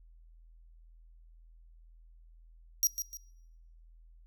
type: tone with echo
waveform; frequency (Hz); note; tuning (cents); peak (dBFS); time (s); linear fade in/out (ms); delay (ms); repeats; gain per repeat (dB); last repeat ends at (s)
sawtooth; 5720; F8; +41; -21; 2.83-2.87; 0; 150; 2; -9; 3.17
effects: noise-tail reverb RT60 0.9 s tail -23 dB re dry + added 41 Hz sine -54 dBFS peak until 4.26 s